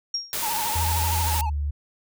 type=tone with exponential decay; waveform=sine; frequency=5580 Hz; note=F8; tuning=2 cents flat; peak=-21 dBFS; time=0.14-0.38 s; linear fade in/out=5 ms; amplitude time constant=52 ms
type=noise; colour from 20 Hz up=white; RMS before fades=-28 dBFS; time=0.33-1.41 s; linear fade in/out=0 ms
type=tone with vibrato; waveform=triangle; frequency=890 Hz; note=A5; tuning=20 cents sharp; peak=-25 dBFS; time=0.42-1.5 s; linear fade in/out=10 ms; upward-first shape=sine; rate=13 Hz; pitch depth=99 cents each way
type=tone with pitch glide; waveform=sine; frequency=82.7 to 72.41 Hz; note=E2 to D2; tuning=+6 to -24 cents; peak=-23 dBFS; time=0.75-1.71 s; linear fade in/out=10 ms; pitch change=-230 cents; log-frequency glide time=1.23-1.55 s
effects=none